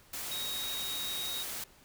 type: tone in noise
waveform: sine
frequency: 3777 Hz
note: A#7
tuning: 22 cents sharp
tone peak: -36 dBFS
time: 0.31-1.43 s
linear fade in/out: 5 ms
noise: white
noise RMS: -39 dBFS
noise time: 0.13-1.64 s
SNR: 0 dB
effects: pink hiss -60 dBFS RMS until 1.84 s